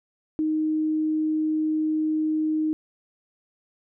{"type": "tone", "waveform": "sine", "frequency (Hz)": 311.1, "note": "D#4", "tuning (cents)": 0, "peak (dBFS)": -21, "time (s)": [0.39, 2.73], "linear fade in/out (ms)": 0, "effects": []}